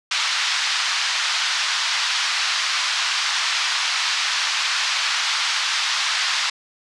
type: band-pass noise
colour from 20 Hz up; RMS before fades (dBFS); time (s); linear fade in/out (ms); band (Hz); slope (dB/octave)
white; -22; 0.11-6.5; 5; 990 to 5200; 24
effects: resampled to 24000 Hz